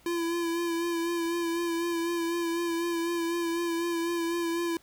square tone with vibrato, 338.7 Hz, E4, 47 cents sharp, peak -28 dBFS, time 0.06-4.77 s, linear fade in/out 2 ms, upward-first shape sine, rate 4 Hz, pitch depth 30 cents each way, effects pink hiss -60 dBFS RMS until 4.82 s

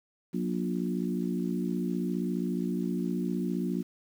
harmonic tone with a mistuned harmonic, 59.3 Hz, A#1, 30 cents sharp, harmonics 3 / 4 / 5 / 6, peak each -31 / -33 / -35 / -37 dBFS, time 0.33-3.83 s, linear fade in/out 20 ms, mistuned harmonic 3, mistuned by +42 cents, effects 9-bit

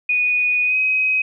sine tone with pitch glide, 2473 to 2528 Hz, D#7 to D#7, -11 to +27 cents, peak -15 dBFS, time 0.09-1.22 s, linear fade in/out 5 ms, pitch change +38 cents, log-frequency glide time 0.64-0.77 s, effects none

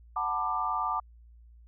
sine chord, B minor seventh, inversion second, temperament just, 740.8 / 889 / 987.8 / 1185.3 Hz, F#5 / A5 / B5 / D6, +2 / +18 / 0 / +16 cents, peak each -35 / -33 / -36 / -30 dBFS, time 0.16-1 s, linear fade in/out 5 ms, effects added 58 Hz sine -51 dBFS peak until 1.67 s

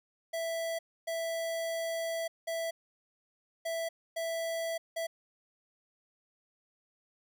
square tone bursts at uneven times, 660 Hz, E5, 2 cents sharp, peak -33 dBFS, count 6, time 0.33-0.79 / 1.07-2.28 / 2.47-2.71 / 3.65-3.89 / 4.16-4.78 / 4.96-5.07 s, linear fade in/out 10 ms, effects none

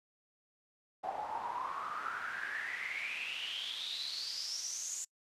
pink noise with band-pass filter sweep, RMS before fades -40 dBFS, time 1.03-5.05 s, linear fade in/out 10 ms, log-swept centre 740 to 7200 Hz, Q 9.5, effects noise-tail reverb RT60 0.1 s tail -26 dB re dry + resampled to 32000 Hz

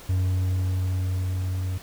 triangle tone with level ramp, 92.5 Hz, F#2, in tune, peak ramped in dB -18 to -23 dBFS, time 0.09-1.78 s, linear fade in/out 5 ms, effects pink hiss -45 dBFS RMS until 1.82 s

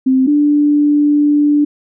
sine tone pair in turn, 261.6 / 293.6 Hz, C4 / D4, 0 / 0 cents, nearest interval major second, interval 200 cents, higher second, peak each -8 dBFS, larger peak neither, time 0.06-0.27 / 0.27-1.65 s, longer second, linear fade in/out 10 ms, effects none

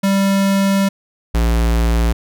square tone pair in turn, 196 / 57.44 Hz, G3 / A#1, 0 / -25 cents, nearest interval octave + major sixth, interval 2125 cents, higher first, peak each -13 dBFS, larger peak neither, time 0.03-0.89 / 1.34-2.13 s, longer first, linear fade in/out 10 ms, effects none

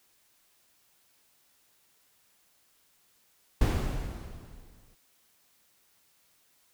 brown noise with exponential decay, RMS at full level -22 dBFS, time 3.61-4.95 s, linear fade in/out 5 ms, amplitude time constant 290 ms, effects white hiss -67 dBFS RMS until 6.73 s

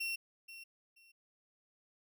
35% pulse tone with echo, 2723 Hz, F7, 44 cents flat, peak -34 dBFS, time 0-0.16 s, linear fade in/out 10 ms, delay 480 ms, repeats 2, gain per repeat -13 dB, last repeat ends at 1.12 s, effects none

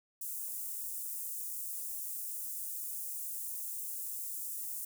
white high-pass noise, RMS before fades -40 dBFS, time 0.21-4.85 s, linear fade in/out 5 ms, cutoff 8000 Hz, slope 24 dB/octave, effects none

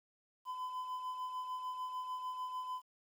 triangle tone with tremolo, 1012 Hz, B5, 42 cents sharp, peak -35 dBFS, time 0.45-2.82 s, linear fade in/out 50 ms, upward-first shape sine, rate 6.7 Hz, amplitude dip 45%, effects 11-bit

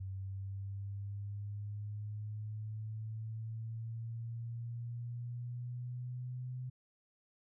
sine linear sweep, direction up, 95.2 to 127.1 Hz, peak -39 dBFS, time 0-6.7 s, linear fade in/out 10 ms, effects none

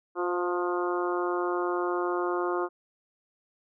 harmonic tone with a mistuned harmonic, 177.2 Hz, F3, 25 cents sharp, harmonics 2 / 3 / 4 / 5 / 6 / 7 / 8, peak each -28 / -36 / -36 / -38 / -35 / -35 / -40 dBFS, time 0.15-2.69 s, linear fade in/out 50 ms, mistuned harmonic 3, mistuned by -26 cents, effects none

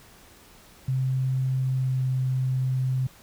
sine tone with pitch glide, 130.81 to 129.68 Hz, C3 to C3, 0 to -15 cents, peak -22 dBFS, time 0.88-3.07 s, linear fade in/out 5 ms, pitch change -15 cents, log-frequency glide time 1.58-2.08 s, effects pink hiss -52 dBFS RMS until 3.22 s

